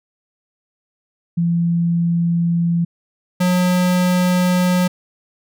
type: tone pair in turn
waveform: sine / square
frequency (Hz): 170 / 180.56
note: F3 / F#3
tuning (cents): -46 / -42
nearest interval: minor second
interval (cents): 104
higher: second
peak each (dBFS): -14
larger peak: neither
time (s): 1.37-2.85 / 3.4-4.88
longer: neither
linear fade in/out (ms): 10
effects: none